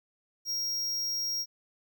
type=tone; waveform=square; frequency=5600 Hz; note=F8; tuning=4 cents sharp; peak=-30 dBFS; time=0.45-1.46 s; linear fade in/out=50 ms; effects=12-bit